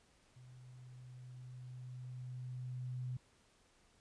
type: tone with level ramp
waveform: sine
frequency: 125.9 Hz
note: B2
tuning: 34 cents sharp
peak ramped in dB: -55 to -38 dBFS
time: 0.36-3.17 s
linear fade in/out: 5 ms
effects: pink hiss -70 dBFS RMS until 4 s + resampled to 22050 Hz